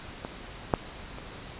clicks, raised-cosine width 1 ms, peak -20 / -7 / -28 dBFS, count 3, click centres 0.249 / 0.738 / 1.185 s, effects pink hiss -43 dBFS RMS until 1.59 s + resampled to 8000 Hz

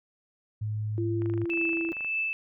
sine tone, 106.8 Hz, G#2, 49 cents sharp, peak -28 dBFS, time 0.61-1.45 s, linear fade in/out 10 ms
sine tone with pitch glide, 340.1 to 332.7 Hz, F4 to E4, -46 to +16 cents, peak -28 dBFS, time 0.98-1.92 s, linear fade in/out 0 ms, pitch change -38 cents, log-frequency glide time 1.47-1.68 s
click train, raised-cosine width 0.5 ms, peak -30 dBFS, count 22, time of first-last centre 1.22-2.047 s, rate 25.4 Hz
sine tone with tremolo, 2632 Hz, E7, 3 cents flat, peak -25 dBFS, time 1.5-2.33 s, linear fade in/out 0 ms, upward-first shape triangle, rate 1.8 Hz, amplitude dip 70%
effects none

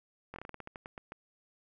slowing click train, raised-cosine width 0.5 ms, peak -28 dBFS, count 13, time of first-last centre 0.34-1.121 s, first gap 21 ms, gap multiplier 1.19, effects none

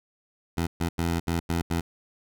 15% pulse tone bursts at uneven times, 84.4 Hz, E2, 41 cents sharp, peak -18 dBFS, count 6, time 0.57-0.67 / 0.8-0.89 / 0.98-1.2 / 1.27-1.4 / 1.49-1.62 / 1.7-1.81 s, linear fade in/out 10 ms, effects none

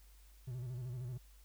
triangle tone with vibrato, 124.6 Hz, B2, 16 cents sharp, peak -38 dBFS, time 0.47-1.18 s, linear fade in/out 10 ms, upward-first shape square, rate 13 Hz, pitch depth 71 cents each way, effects added 50 Hz sine -58 dBFS peak until 1.44 s + white hiss -68 dBFS RMS until 1.44 s

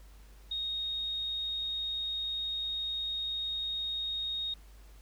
sine tone, 3729 Hz, A#7, in tune, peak -32 dBFS, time 0.51-4.54 s, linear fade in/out 5 ms, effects added 50 Hz sine -51 dBFS peak until 5.01 s + pink hiss -62 dBFS RMS until 5.01 s

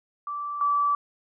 sine tone pair in turn, 1165 / 1156.3 Hz, D6 / D6, -14 / -27 cents, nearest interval unison, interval 13 cents, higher first, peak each -29 / -20 dBFS, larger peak second, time 0.27-0.61 / 0.61-0.95 s, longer neither, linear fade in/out 2 ms, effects none

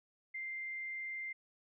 sine tone, 2093 Hz, C7, in tune, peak -39 dBFS, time 0.34-1.33 s, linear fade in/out 10 ms, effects none

